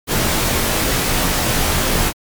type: noise with comb filter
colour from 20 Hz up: pink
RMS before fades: -17 dBFS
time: 0.07-2.13 s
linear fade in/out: 50 ms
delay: 20 ms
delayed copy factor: -0.8
effects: MP3 96 kbps